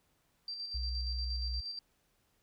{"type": "tone with tremolo", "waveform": "sine", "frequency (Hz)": 4699, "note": "D8", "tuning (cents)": 0, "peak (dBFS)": -37, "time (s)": [0.48, 1.79], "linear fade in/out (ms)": 2, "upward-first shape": "square", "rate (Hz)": 8.5, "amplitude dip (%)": 40}
{"type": "tone with pitch glide", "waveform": "sine", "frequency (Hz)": [61.74, 61.31], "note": ["B1", "B1"], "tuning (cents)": [0, -12], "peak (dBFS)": -34, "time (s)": [0.74, 1.61], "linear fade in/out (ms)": 10, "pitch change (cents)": -12, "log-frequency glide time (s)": [0.98, 1.41]}
{"effects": ["pink hiss -74 dBFS RMS until 2.42 s"]}